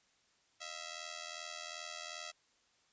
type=ring-modulated tone; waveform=5% pulse; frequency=658 Hz; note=E5; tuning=3 cents flat; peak=-29 dBFS; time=0.6-2.32 s; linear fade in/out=20 ms; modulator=41.3 Hz; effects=white hiss -72 dBFS RMS until 2.92 s + resampled to 16000 Hz

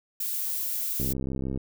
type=noise; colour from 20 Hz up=violet; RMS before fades=-30 dBFS; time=0.2-1.13 s; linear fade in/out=5 ms
type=click train; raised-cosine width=3 ms; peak=-19 dBFS; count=39; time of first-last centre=1-1.575 s; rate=66.1 Hz
effects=none

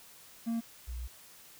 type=tone pair in turn; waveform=triangle / sine; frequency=230 / 60.92 Hz; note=A#3 / B1; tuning=-23 / -23 cents; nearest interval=octave + major seventh; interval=2300 cents; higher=first; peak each=-28 / -36 dBFS; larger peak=first; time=0.46-0.61 / 0.87-1.08 s; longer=second; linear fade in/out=20 ms; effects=white hiss -55 dBFS RMS until 1.59 s

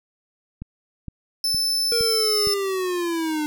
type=click train; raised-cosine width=5 ms; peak=-20 dBFS; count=5; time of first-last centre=0.62-2.472 s; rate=2.16 Hz
type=tone; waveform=40% pulse; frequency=5274 Hz; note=E8; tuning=in tune; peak=-19 dBFS; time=1.44-2.54 s; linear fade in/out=2 ms
type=linear sweep; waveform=square; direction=down; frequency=471.1 to 298.4 Hz; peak=-23 dBFS; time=1.92-3.46 s; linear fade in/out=0 ms
effects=none

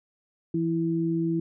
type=tone pair together; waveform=sine; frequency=166.71 / 329.6 Hz; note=E3 / E4; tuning=+20 / 0 cents; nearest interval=octave; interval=1180 cents; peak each=-27 / -25 dBFS; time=0.54-1.4 s; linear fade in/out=5 ms; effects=none

